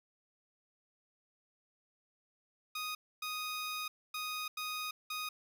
15% pulse tone bursts at uneven times, 1244.5 Hz, D#6, in tune, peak -31 dBFS, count 5, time 2.75-2.95 / 3.22-3.88 / 4.14-4.48 / 4.57-4.91 / 5.1-5.29 s, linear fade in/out 5 ms, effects none

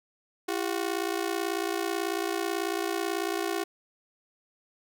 sawtooth ring-modulated tone, 366.1 Hz, F#4, 18 cents flat, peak -21 dBFS, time 0.48-3.64 s, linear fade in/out 10 ms, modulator 29.1 Hz, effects none

